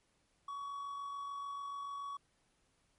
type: tone with amplitude modulation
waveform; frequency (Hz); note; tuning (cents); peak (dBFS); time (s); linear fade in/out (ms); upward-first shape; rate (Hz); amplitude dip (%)
triangle; 1125; C#6; +25; -37; 0.48-2.17; 5; sine; 46.9; 30
effects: pink hiss -75 dBFS RMS until 2.98 s + MP3 48 kbps